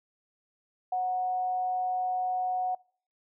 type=tone with amplitude modulation; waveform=sine; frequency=736 Hz; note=F#5; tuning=9 cents flat; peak=-25 dBFS; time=0.92-2.75 s; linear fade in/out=5 ms; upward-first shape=sine; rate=203 Hz; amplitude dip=25%; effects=noise-tail reverb RT60 0.5 s tail -26 dB re dry